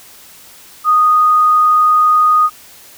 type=tone; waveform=sine; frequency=1239 Hz; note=D#6; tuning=8 cents flat; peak=-7 dBFS; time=0.84-2.5 s; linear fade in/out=50 ms; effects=white hiss -40 dBFS RMS until 2.97 s